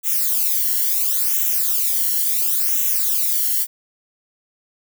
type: noise with flanger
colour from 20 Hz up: violet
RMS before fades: -19 dBFS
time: 0.03-3.67 s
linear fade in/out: 50 ms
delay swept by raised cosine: 0.21 to 0.82 ms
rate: 0.72 Hz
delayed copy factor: -0.95
effects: none